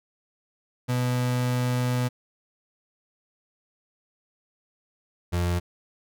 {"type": "tone pair in turn", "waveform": "35% pulse", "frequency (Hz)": [124.4, 87.61], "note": ["B2", "F2"], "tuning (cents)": [13, 6], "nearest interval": "tritone", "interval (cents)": 607, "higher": "first", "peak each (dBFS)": -21, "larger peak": "neither", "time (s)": [[0.88, 2.09], [5.32, 5.6]], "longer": "first", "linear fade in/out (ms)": 20, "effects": []}